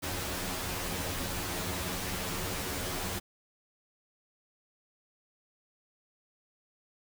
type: noise with comb filter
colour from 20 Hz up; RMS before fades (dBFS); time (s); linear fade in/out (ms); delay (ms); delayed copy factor
pink; -35; 0.02-3.2; 20; 11; +1
effects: none